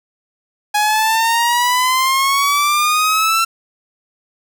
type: exponential sweep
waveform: sawtooth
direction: up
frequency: 831 to 1350 Hz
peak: -9 dBFS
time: 0.74-3.45 s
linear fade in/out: 10 ms
effects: none